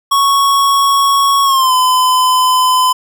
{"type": "tone with pitch glide", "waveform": "square", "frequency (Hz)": [1108.7, 1016.7], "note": ["C#6", "B5"], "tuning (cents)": [0, 50], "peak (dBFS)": -9, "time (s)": [0.11, 2.93], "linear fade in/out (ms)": 10, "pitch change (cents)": -150, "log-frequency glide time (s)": [1.44, 1.73], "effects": []}